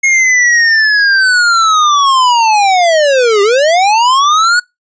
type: linear two-way sweep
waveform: square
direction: down then up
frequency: 2164 to 392 to 1477 Hz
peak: -7 dBFS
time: 0.03-4.6 s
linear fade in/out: 10 ms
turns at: 3.42 s
effects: noise-tail reverb RT60 0.2 s tail -24 dB re dry + resampled to 16000 Hz